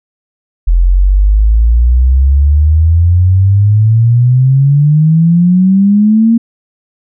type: exponential sweep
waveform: sine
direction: up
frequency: 42 to 233.1 Hz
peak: -4 dBFS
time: 0.67-6.38 s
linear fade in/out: 10 ms
effects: none